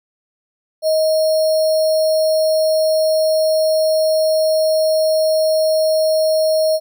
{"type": "tone with sample-and-hold", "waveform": "sine", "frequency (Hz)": 630, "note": "D#5", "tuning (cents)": 21, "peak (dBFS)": -12, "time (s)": [0.82, 6.8], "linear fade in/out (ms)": 50, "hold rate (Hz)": 4900, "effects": []}